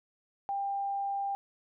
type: tone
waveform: sine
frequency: 795 Hz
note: G5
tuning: 24 cents sharp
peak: -30 dBFS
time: 0.49-1.35 s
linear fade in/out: 0 ms
effects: none